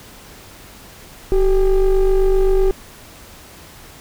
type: ring-modulated tone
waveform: triangle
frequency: 202.9 Hz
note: G#3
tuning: 40 cents flat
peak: -6 dBFS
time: 1.32-2.71 s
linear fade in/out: 0 ms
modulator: 179 Hz
effects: pink hiss -41 dBFS RMS until 4 s